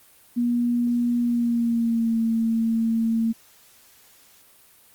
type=tone with pitch glide; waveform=sine; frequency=240 to 226.7 Hz; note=B3 to A#3; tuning=-49 to -48 cents; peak=-19 dBFS; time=0.36-3.33 s; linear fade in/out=20 ms; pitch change=-99 cents; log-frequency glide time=1.2-2.19 s; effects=white hiss -54 dBFS RMS until 4.94 s + Opus 32 kbps